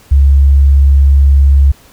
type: tone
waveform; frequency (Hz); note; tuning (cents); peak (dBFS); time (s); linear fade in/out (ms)
sine; 69.3; C#2; 0; -3; 0.11-1.72; 10
effects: pink hiss -43 dBFS RMS until 1.92 s